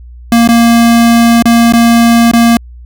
square tone with dropouts, 233.1 Hz, A#3, in tune, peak -4 dBFS, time 0.32-2.57 s, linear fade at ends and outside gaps 2 ms, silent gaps 0.476-0.488 / 1.424-1.455 / 1.724-1.735 / 2.314-2.334 s, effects added 60 Hz sine -28 dBFS peak until 2.85 s

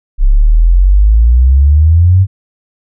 sine exponential sweep, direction up, 32.7 to 98 Hz, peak -3 dBFS, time 0.18-2.27 s, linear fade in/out 50 ms, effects none

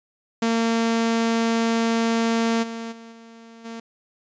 sawtooth tone with level steps, 228.6 Hz, A#3, 34 cents flat, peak -15 / -26 / -36 / -39 / -29 dBFS, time 0.42-3.8 s, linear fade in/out 5 ms, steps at 2.62 / 2.91 / 3.11 / 3.64 s, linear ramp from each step 20 ms, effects resampled to 16000 Hz

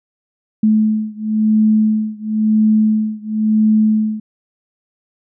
sine beating tone pair, 215.7 / 216.67 Hz, A3 / A3, -34 / -26 cents, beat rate 0.97 Hz, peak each -14 / -15 dBFS, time 0.63-4.2 s, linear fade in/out 5 ms, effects none

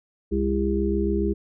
harmonic tone, 67 Hz, C2, 42 cents sharp, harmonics 1 / 3 / 5 / 6, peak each -26 / -26 / -26 / -26 dBFS, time 0.31-1.34 s, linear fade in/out 20 ms, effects none

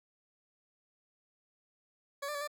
20% pulse tone with pitch steps, 563 / 593 / 572 / 592 Hz, C#5 / D5 / D5 / D5, +27 / +17 / -46 / +14 cents, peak -31 dBFS, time 2.22-2.476 s, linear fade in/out 10 ms, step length 64 ms, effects none

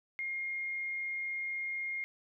sine tone, 2132 Hz, C7, 32 cents sharp, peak -34 dBFS, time 0.19-2.04 s, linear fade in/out 0 ms, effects none

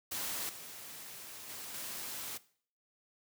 white noise with level steps, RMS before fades -38 / -48 / -45 / -42 dBFS, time 0.11-2.38 s, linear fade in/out 10 ms, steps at 0.49 / 1.49 / 1.74 s, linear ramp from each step 2 ms, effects noise-tail reverb RT60 0.5 s tail -18 dB re dry + high-pass 80 Hz 12 dB/octave

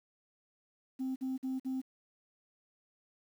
sine tone bursts, 261.6 Hz, C4, in tune, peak -31 dBFS, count 4, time 0.99-1.817 s, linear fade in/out 20 ms, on 170 ms, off 49 ms, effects tanh soft clip ceiling -31 dBFS + 10-bit

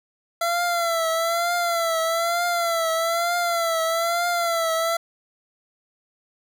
25% pulse tone with vibrato, 675 Hz, E5, 41 cents sharp, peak -17 dBFS, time 0.41-4.97 s, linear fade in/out 5 ms, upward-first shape triangle, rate 1.1 Hz, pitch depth 71 cents each way, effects none

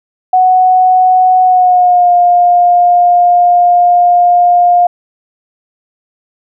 sine tone with pitch glide, 740 to 707 Hz, F#5 to F5, 0 to +21 cents, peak -4 dBFS, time 0.33-4.87 s, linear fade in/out 5 ms, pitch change -79 cents, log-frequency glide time 1.43-2.12 s, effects none

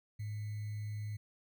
sine tone with sample-and-hold, 105.6 Hz, G#2, 29 cents sharp, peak -37 dBFS, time 0.19-1.17 s, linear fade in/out 10 ms, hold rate 2100 Hz, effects none

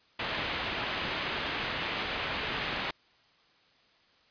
white low-pass noise, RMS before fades -34 dBFS, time 0.19-2.91 s, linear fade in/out 5 ms, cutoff 3400 Hz, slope 24 dB/octave, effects white hiss -64 dBFS RMS until 4.3 s + resampled to 11025 Hz

